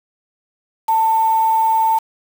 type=tone with quantisation; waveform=sine; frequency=891 Hz; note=A5; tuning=22 cents sharp; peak=-12 dBFS; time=0.88-1.99 s; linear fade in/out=10 ms; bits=5; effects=none